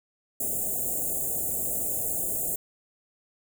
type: band-stop noise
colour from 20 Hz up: white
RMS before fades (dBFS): -29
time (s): 0.4-2.56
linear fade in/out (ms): 5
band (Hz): 750 to 6900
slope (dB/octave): 96
effects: none